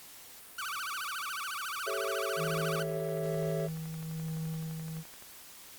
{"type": "tone with vibrato", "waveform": "sawtooth", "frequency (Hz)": 1314, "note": "E6", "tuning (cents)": -6, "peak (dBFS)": -31, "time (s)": [0.58, 2.83], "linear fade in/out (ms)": 5, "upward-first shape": "sine", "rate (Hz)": 14, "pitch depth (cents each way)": 280}
{"type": "chord", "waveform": "triangle", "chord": "A dominant seventh", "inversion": "third", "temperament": "equal with one note detuned", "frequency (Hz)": [392, 440, 552.4, 659.3], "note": ["G4", "A4", "C#5", "E5"], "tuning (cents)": [0, 0, -6, 0], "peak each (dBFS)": -36, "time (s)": [1.86, 3.68], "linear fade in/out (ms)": 20}
{"type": "tone with tremolo", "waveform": "triangle", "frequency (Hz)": 160, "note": "D#3", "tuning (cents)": 49, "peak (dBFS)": -31, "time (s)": [2.36, 5.04], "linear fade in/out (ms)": 50, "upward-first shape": "sine", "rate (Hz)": 1.1, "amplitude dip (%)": 40}
{"type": "click train", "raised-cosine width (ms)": 0.5, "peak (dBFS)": -36, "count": 31, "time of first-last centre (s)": [2.66, 5.224], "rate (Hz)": 11.7}
{"effects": ["white hiss -51 dBFS RMS until 5.78 s", "Opus 48 kbps"]}